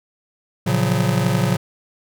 square chord, Gb major seventh, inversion first, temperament just, 115.62 / 138.75 / 173.43 / 185 Hz, Bb2 / Db3 / F3 / Gb3, -14 / +2 / -12 / 0 cents, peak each -22 / -22 / -24 / -23 dBFS, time 0.66-1.57 s, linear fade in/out 10 ms, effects none

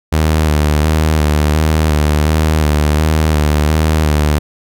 sawtooth tone with vibrato, 76.6 Hz, D#2, 27 cents flat, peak -6 dBFS, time 0.12-4.39 s, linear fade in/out 10 ms, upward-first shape square, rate 1.4 Hz, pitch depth 34 cents each way, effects none

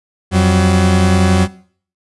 40% pulse tone pair together, 88.8 / 188.16 Hz, F2 / F#3, +29 / +29 cents, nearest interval octave + minor second, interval 1300 cents, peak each -11 dBFS, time 0.31-1.48 s, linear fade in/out 50 ms, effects noise-tail reverb RT60 0.5 s tail -19 dB re dry + resampled to 24000 Hz

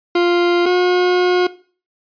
40% pulse tone pair in turn, 349.2 / 360.1 Hz, F4 / F#4, 0 / -47 cents, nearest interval minor second, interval 53 cents, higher second, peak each -11 dBFS, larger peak neither, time 0.15-0.66 / 0.66-1.47 s, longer second, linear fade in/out 5 ms, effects noise-tail reverb RT60 0.4 s tail -18 dB re dry + resampled to 11025 Hz

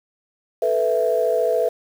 sine chord, A suspended second, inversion none, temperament equal, 440 / 493.9 / 659.3 Hz, A4 / B4 / E5, 0 / 0 / 0 cents, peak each -22 / -20 / -20 dBFS, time 0.62-1.69 s, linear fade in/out 5 ms, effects tanh soft clip ceiling -7 dBFS + 7-bit

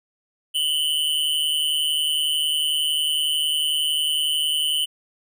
square tone with amplitude modulation, 3006 Hz, F#7, 27 cents sharp, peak -17 dBFS, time 0.54-4.86 s, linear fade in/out 20 ms, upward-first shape sine, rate 151 Hz, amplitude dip 75%, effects none

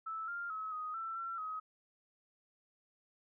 sine tone with pitch steps, 1313 / 1397 / 1286 / 1250 / 1335 / 1353 / 1267 Hz, E6 / F6 / E6 / D#6 / E6 / E6 / D#6, -7 / 0 / -43 / +8 / +22 / +45 / +31 cents, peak -38 dBFS, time 0.06-1.6 s, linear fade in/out 10 ms, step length 220 ms, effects none

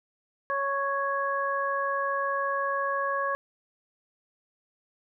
harmonic tone, 554.4 Hz, C#5, in tune, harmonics 1 / 2 / 3, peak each -31 / -28 / -32 dBFS, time 0.5-3.35 s, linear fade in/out 0 ms, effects none

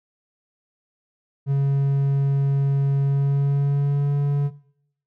triangle tone with pitch glide, 138.8 to 142.78 Hz, C#3 to D3, +3 to -48 cents, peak -15 dBFS, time 1.46-4.51 s, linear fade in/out 50 ms, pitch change +49 cents, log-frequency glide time 3.03-4.13 s, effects noise-tail reverb RT60 0.7 s tail -19 dB re dry

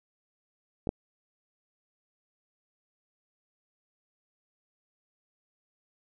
clicks, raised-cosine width 2 ms, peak -20 / -13 dBFS, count 2, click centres 0.872 / 0.891 s, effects none

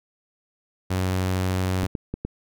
sawtooth tone, 92.9 Hz, F#2, 7 cents sharp, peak -18 dBFS, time 0.9-1.87 s, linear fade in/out 10 ms
clicks, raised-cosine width 3 ms, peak -15 dBFS, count 4, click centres 1.834 / 1.952 / 2.14 / 2.25 s
effects none

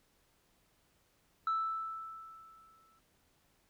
sine tone with exponential decay, 1318.5 Hz, E6, in tune, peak -27 dBFS, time 1.47-2.99 s, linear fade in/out 2 ms, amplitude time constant 330 ms, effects tanh soft clip ceiling -27 dBFS + pink hiss -72 dBFS RMS until 3.69 s

